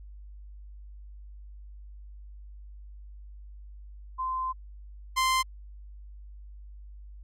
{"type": "tone pair in turn", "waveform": ["sine", "sawtooth"], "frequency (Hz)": [1035, 1042.2], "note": ["C6", "C6"], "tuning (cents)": [-19, -7], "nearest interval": "unison", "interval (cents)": 12, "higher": "second", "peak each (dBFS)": [-28, -19], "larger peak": "second", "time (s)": [[4.18, 4.53], [5.16, 5.43]], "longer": "first", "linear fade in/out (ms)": 20, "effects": ["added 50 Hz sine -43 dBFS peak until 7.23 s", "low-pass 11000 Hz 12 dB/octave"]}